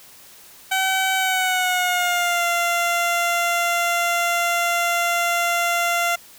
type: tone with pitch glide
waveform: 15% pulse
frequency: 762 to 690.7 Hz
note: G5 to F5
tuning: -49 to -19 cents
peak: -12 dBFS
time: 0.71-6.16 s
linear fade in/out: 10 ms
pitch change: -170 cents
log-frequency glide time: 1.16-2.45 s
effects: white hiss -46 dBFS RMS until 6.38 s